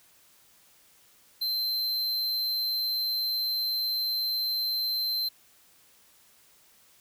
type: tone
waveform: square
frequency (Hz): 4106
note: C8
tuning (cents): -33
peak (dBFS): -27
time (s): 1.41-5.29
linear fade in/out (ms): 10
effects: white hiss -60 dBFS RMS until 7 s